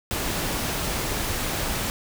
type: noise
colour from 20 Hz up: pink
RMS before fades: -27 dBFS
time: 0.11-1.9 s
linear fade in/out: 0 ms
effects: none